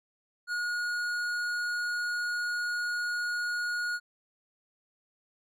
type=tone with tanh clipping; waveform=triangle; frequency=1443 Hz; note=F#6; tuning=44 cents flat; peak=-31 dBFS; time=0.47-4 s; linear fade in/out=50 ms; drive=16 dB; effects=none